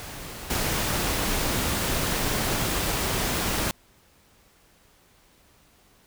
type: noise with level steps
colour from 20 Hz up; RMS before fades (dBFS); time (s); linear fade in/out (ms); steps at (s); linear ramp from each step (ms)
pink; -38 / -26; 0-3.71; 0; 0.5; 5
effects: pink hiss -59 dBFS RMS until 6.06 s